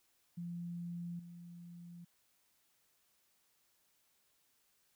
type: tone with level steps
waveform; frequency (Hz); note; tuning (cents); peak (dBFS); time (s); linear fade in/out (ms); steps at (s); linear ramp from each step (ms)
sine; 172.7; F3; -19; -40 / -49; 0.37-2.05; 10; 1.19; 5
effects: white hiss -75 dBFS RMS until 4.95 s